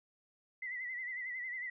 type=tone with vibrato; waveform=sine; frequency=2000 Hz; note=B6; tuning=21 cents sharp; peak=-38 dBFS; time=0.62-1.7 s; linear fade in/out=5 ms; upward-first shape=sine; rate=11 Hz; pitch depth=67 cents each way; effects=none